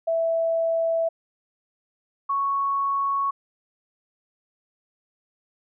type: tone pair in turn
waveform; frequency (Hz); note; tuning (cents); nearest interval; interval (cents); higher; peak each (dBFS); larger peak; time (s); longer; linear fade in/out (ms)
sine; 659.3 / 1108.8; E5 / C#6; 0 / 0; major sixth; 900; second; -20 / -21; first; 0.07-1.09 / 2.29-3.31; neither; 10
effects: none